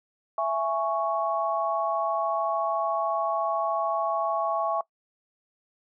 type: chord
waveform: sine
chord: C# minor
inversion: first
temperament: just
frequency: 665.2 / 831.5 / 1108.7 Hz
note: E5 / G#5 / C#6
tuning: +16 / +2 / 0 cents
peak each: -27 / -30 / -28 dBFS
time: 0.38-4.81 s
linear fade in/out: 2 ms
effects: noise-tail reverb RT60 0.1 s tail -21 dB re dry